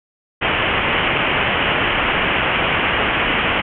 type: low-pass noise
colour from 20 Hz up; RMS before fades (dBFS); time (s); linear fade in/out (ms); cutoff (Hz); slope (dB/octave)
white; -18; 0.41-3.62; 20; 3100; 96
effects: none